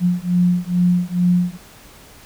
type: beating tone pair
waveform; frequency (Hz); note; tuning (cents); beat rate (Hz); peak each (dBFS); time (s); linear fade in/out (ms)
sine; 176.7 / 179; F3 / F3; +21 / +43; 2.3; -17; 0-1.58; 50
effects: pink hiss -44 dBFS RMS until 2.25 s